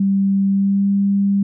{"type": "tone with pitch glide", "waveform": "sine", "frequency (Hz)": [196, 198.85], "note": ["G3", "G3"], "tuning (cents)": [0, 25], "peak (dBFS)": -13, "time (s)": [0, 1.43], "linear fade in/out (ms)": 5, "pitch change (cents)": 25, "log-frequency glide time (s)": [0.49, 0.89], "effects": []}